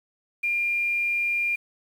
sine tone with quantisation, 2400 Hz, D7, 37 cents sharp, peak -22 dBFS, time 0.43-1.56 s, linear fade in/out 10 ms, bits 8, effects none

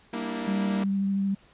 sawtooth chord, E half-diminished seventh, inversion first, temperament equal with one note detuned, 196 / 233.1 / 293.7 / 324.7 Hz, G3 / Bb3 / D4 / E4, 0 / 0 / 0 / -26 cents, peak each -34 / -28 / -34 / -33 dBFS, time 0.13-0.84 s, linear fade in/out 5 ms
sine tone with vibrato, 196.5 Hz, G3, 4 cents sharp, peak -23 dBFS, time 0.47-1.35 s, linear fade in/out 10 ms, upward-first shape sine, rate 13 Hz, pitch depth 12 cents each way
effects pink hiss -58 dBFS RMS until 1.53 s + resampled to 8000 Hz

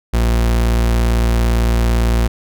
40% pulse tone, 57.8 Hz, A#1, 14 cents flat, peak -11 dBFS, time 0.13-2.28 s, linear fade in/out 10 ms, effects none

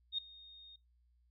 sine tone with ADSR envelope, 3700 Hz, A#7, 14 cents flat, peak -31 dBFS, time 0.12-0.76 s, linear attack 62 ms, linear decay 5 ms, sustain -22 dB, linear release 4 ms, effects noise-tail reverb RT60 0.2 s tail -26 dB re dry + added 60 Hz sine -68 dBFS peak until 1.3 s

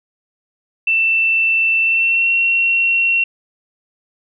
sine tone with pitch glide, 2672 to 2728 Hz, E7 to F7, +23 to -41 cents, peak -12 dBFS, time 0.87-3.24 s, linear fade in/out 5 ms, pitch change +36 cents, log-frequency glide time 1.82-2.3 s, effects none

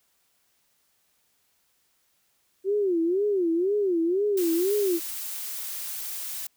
sine tone with vibrato, 370 Hz, F#4, in tune, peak -21 dBFS, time 2.64-5 s, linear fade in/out 50 ms, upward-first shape sine, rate 2 Hz, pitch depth 210 cents each way
blue noise, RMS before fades -34 dBFS, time 4.37-6.47 s, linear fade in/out 5 ms
effects white hiss -69 dBFS RMS until 6.56 s

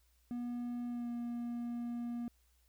triangle tone with pitch glide, 241.7 to 238.1 Hz, B3 to A#3, -37 to +37 cents, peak -35 dBFS, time 0.31-2.28 s, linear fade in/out 0 ms, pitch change -26 cents, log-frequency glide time 0.88-1.09 s, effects added 60 Hz sine -69 dBFS peak until 2.68 s + white hiss -75 dBFS RMS until 2.68 s

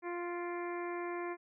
harmonic tone with a mistuned harmonic, 349.2 Hz, F4, in tune, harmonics 1 / 2 / 3 / 4 / 5 / 6 / 7, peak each -38 / -45 / -44 / -52 / -49 / -50 / -54 dBFS, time 0.02-1.37 s, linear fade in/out 50 ms, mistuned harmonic 7, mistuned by -47 cents, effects none

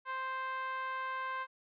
10% pulse tone with band-pass filter, 523.3 Hz, C5, in tune, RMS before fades -38 dBFS, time 0.05-1.47 s, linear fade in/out 50 ms, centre 1200 Hz, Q 3.3, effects resampled to 11025 Hz

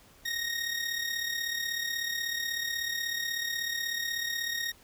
20% pulse tone with amplitude modulation, 1864.7 Hz, A#6, in tune, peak -23 dBFS, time 0.25-4.72 s, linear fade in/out 10 ms, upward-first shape sine, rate 36.3 Hz, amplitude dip 55%, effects pink hiss -58 dBFS RMS until 4.83 s

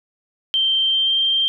sine tone with pitch glide, 3136 to 3163 Hz, G7 to G7, 0 to +15 cents, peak -15 dBFS, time 0.54-1.48 s, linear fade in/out 0 ms, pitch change +15 cents, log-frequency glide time 0.85-1.15 s, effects none

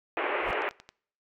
pink band-pass noise, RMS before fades -30 dBFS, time 0.17-0.69 s, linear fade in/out 0 ms, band 340 to 2700 Hz, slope 48 dB/octave
brown noise with exponential growth, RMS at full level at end -36 dBFS, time 0.37-0.51 s, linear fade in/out 2 ms, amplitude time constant 30 ms
click train, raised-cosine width 0.2 ms, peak -28 dBFS, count 5, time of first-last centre 0.53-0.89 s, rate 11.1 Hz
effects noise-tail reverb RT60 0.6 s tail -25 dB re dry

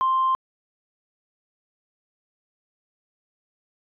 sine tone, 1050 Hz, C6, 6 cents sharp, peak -17 dBFS, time 0.01-0.35 s, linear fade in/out 0 ms, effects tanh soft clip ceiling -14 dBFS

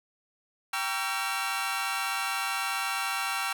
20% pulse chord, G diminished seventh, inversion none, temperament just, 784 / 940.8 / 1128.9 / 1354.7 Hz, G5 / Bb5 / Db6 / Fb6, 0 / +16 / +31 / +47 cents, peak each -29 / -32 / -31 / -27 dBFS, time 0.73-3.53 s, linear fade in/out 5 ms, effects none

